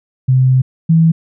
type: tone pair in turn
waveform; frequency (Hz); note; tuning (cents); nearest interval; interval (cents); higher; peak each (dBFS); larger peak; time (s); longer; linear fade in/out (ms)
sine; 129.6 / 163.29; C3 / E3; -16 / -16; major third; 400; second; -7 / -6; second; 0.28-0.62 / 0.89-1.12; first; 10
effects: none